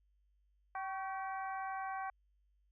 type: harmonic tone with a mistuned harmonic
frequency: 384.7 Hz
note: G4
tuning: 33 cents flat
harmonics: 2 / 3 / 4 / 5 / 6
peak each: -40 / -44 / -47 / -53 / -56 dBFS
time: 0.75-2.1 s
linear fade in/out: 2 ms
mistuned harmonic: 3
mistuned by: -53 cents
effects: added 50 Hz sine -70 dBFS peak until 2.71 s